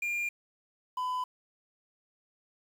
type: tone pair in turn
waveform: triangle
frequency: 2400 / 1005.3 Hz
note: D7 / B5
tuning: +37 / +30 cents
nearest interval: octave + minor third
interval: 1507 cents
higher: first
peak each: -28 dBFS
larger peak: neither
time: 0.02-0.29 / 0.97-1.24 s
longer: neither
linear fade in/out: 5 ms
effects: 9-bit